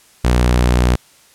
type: tone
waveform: sawtooth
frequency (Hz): 61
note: B1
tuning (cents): -21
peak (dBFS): -7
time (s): 0.24-0.96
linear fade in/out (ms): 10
effects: white hiss -49 dBFS RMS until 1.34 s + low-pass 11000 Hz 12 dB/octave